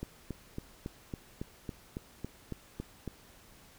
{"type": "click train", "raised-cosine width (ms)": 3, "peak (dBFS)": -24, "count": 12, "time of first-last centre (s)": [0.03, 3.077], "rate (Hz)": 3.61, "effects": ["pink hiss -58 dBFS RMS until 3.78 s"]}